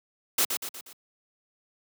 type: noise with echo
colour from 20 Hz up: white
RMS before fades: -23 dBFS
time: 0.38-0.45 s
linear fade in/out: 5 ms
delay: 120 ms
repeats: 4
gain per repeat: -6 dB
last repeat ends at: 0.93 s
effects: high-pass 150 Hz 12 dB/octave